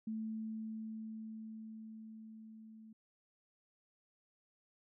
sine tone with level ramp, 220 Hz, A3, in tune, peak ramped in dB -37 to -53 dBFS, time 0.07-2.93 s, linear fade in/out 5 ms, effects none

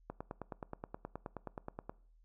click train, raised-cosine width 1 ms, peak -27 dBFS, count 18, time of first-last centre 0.1-1.895 s, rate 9.47 Hz, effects noise-tail reverb RT60 0.5 s tail -22 dB re dry + added 40 Hz sine -62 dBFS peak until 2.24 s

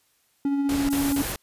triangle tone with tremolo, 280 Hz, C#4, 18 cents sharp, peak -18 dBFS, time 0.45-1.22 s, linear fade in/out 2 ms, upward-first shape sine, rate 15 Hz, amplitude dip 30%
pink noise bursts, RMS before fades -31 dBFS, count 3, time 0.69-1.36 s, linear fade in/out 2 ms, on 200 ms, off 35 ms
pink high-pass noise, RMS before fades -33 dBFS, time 0.9-1.33 s, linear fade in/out 10 ms, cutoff 11000 Hz, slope 12 dB/octave
effects white hiss -66 dBFS RMS until 1.42 s + resampled to 32000 Hz

